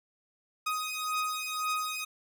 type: beating tone pair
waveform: sawtooth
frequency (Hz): 1251 / 1252.9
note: D#6 / D#6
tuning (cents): +9 / +12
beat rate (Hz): 1.9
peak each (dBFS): -30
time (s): 0.66-2.05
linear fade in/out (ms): 10
effects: none